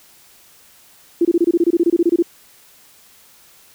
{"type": "tone bursts", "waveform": "sine", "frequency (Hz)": 341.1, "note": "F4", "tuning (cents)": -41, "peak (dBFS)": -10, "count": 16, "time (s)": [1.21, 2.225], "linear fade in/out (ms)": 5, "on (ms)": 40, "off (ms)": 25, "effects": ["white hiss -49 dBFS RMS until 3.74 s"]}